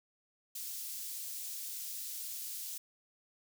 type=high-pass noise; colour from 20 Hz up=white; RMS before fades=-42 dBFS; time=0.55-2.78 s; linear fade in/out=5 ms; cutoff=4700 Hz; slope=12 dB/octave; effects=none